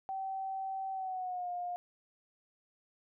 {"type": "tone with pitch glide", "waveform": "sine", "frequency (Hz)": [770, 710.2], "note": ["G5", "F5"], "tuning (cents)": [-31, 29], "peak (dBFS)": -35, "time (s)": [0.09, 1.76], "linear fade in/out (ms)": 0, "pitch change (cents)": -140, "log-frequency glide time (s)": [0.92, 1.5], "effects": []}